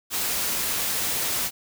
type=noise; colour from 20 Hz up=white; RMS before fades=-26 dBFS; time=0.1-1.51 s; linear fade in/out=50 ms; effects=none